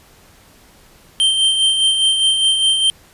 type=tone with tremolo; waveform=square; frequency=3136 Hz; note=G7; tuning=in tune; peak=-11 dBFS; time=1.2-2.9 s; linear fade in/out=0 ms; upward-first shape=sine; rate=4.9 Hz; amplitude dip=45%; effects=pink hiss -48 dBFS RMS until 3.13 s + resampled to 32000 Hz